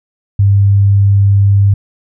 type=tone; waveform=sine; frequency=99.7 Hz; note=G2; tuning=30 cents sharp; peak=-5 dBFS; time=0.39-1.74 s; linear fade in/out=5 ms; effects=none